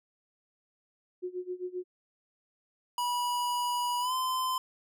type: tone with tremolo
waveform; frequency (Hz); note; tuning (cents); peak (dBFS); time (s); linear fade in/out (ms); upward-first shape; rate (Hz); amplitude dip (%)
sine; 363; F#4; -33; -31; 1.22-1.84; 20; sine; 7.6; 90
type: tone with pitch glide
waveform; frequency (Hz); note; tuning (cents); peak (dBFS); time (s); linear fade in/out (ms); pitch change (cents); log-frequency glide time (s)
square; 974 to 1028.9; B5 to C6; -24 to -29; -29; 2.98-4.58; 2; +95; 4-4.13
effects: none